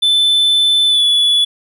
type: tone with pitch glide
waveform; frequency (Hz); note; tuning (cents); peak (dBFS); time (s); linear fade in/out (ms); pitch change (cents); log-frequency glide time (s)
triangle; 3520 to 3424; A7 to A7; 0 to -48; -8; 0.02-1.45; 10; -48; 0.87-1.03
effects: none